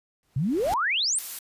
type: noise with exponential growth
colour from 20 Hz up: pink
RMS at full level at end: -33 dBFS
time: 0.23-0.74 s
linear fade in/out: 1 ms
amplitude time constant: 110 ms
type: exponential sweep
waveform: sine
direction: up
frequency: 120.2 to 9500 Hz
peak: -22 dBFS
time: 0.36-1.19 s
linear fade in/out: 5 ms
type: noise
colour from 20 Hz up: blue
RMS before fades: -34 dBFS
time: 1.18-1.39 s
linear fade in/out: 5 ms
effects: resampled to 32000 Hz